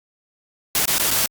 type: noise with dropouts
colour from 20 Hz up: white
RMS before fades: -19 dBFS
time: 0.75-1.26 s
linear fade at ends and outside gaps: 1 ms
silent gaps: 0.855-0.878 / 0.983-0.997 / 1.107-1.112 s
effects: Opus 48 kbps